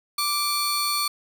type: tone pair together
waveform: sawtooth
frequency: 1174.7 / 4415 Hz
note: D6 / C#8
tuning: 0 / -8 cents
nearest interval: octave + major seventh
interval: 2292 cents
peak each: -22 dBFS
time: 0.18-1.08 s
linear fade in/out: 5 ms
effects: none